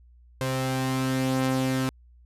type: tone pair together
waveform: sawtooth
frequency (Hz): 130.81 / 262.1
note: C3 / C4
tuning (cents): 0 / +3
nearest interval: octave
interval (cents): 1203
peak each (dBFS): -23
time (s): 0.41-1.89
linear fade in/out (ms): 0
effects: added 60 Hz sine -51 dBFS peak until 2.25 s + resampled to 32000 Hz